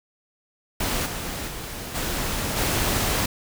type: noise with level steps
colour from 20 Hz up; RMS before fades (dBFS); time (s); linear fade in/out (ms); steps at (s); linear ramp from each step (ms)
pink; -25 / -31 / -34 / -27 / -23; 0.8-3.26; 5; 1.05 / 1.47 / 1.94 / 2.56; 20
effects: none